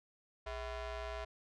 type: ring-modulated tone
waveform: sawtooth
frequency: 354.6 Hz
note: F4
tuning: 26 cents sharp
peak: -33 dBFS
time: 0.46-1.25 s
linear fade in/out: 10 ms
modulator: 295 Hz
effects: low-pass 4000 Hz 12 dB/octave